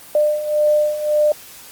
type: beating tone pair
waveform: sine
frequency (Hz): 599 / 600.8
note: D5 / D5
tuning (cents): +34 / +39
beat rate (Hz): 1.8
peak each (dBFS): -20 / -15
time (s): 0.15-1.32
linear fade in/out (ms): 2
effects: white hiss -40 dBFS RMS until 1.71 s + Opus 24 kbps